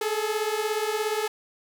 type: beating tone pair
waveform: sawtooth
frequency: 420.7 / 437.7 Hz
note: G#4 / A4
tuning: +22 / -9 cents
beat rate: 17 Hz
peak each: -24 dBFS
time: 0.01-1.28 s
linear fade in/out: 5 ms
effects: none